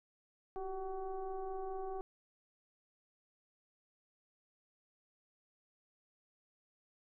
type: tone with frequency modulation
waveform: sine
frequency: 385.3 Hz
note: G4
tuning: 30 cents flat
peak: -38 dBFS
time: 0.56-2.01 s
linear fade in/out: 0 ms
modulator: 373 Hz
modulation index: 1.2
effects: none